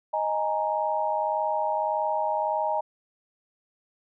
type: chord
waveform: sine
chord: D# suspended fourth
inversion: none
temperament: equal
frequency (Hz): 622.3 / 830.6 / 932.3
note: D#5 / G#5 / A#5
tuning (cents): 0 / 0 / 0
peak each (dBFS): -28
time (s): 0.13-2.81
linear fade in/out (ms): 10
effects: none